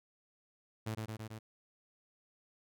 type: tone with echo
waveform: sawtooth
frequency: 110 Hz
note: A2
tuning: in tune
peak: -32 dBFS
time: 0.86-0.95 s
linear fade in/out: 10 ms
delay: 110 ms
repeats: 4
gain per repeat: -2 dB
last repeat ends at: 1.39 s
effects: none